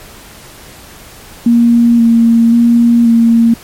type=tone with vibrato; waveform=sine; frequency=233.1 Hz; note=A#3; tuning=in tune; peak=-4 dBFS; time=1.46-3.54 s; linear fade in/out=5 ms; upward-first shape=square; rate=0.94 Hz; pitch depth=17 cents each way; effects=pink hiss -35 dBFS RMS until 3.63 s + MP3 64 kbps